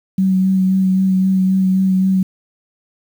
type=tone with vibrato; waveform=sine; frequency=188.9 Hz; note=F#3; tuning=36 cents sharp; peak=-11 dBFS; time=0.18-2.23 s; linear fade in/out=5 ms; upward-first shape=sine; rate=3.8 Hz; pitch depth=17 cents each way; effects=7-bit